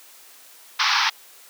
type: band-pass noise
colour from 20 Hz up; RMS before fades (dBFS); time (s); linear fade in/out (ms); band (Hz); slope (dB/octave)
pink; -20; 0.79-1.1; 10; 830 to 5800; 96
effects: white hiss -48 dBFS RMS until 1.49 s + high-pass 400 Hz 12 dB/octave